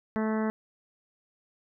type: harmonic tone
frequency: 218.2 Hz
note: A3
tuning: 14 cents flat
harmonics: 1 / 2 / 3 / 4 / 5 / 6 / 7 / 8 / 9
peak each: -27 / -33 / -37 / -39 / -41 / -43 / -44 / -45 / -46 dBFS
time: 0.16-0.5 s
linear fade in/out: 0 ms
effects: none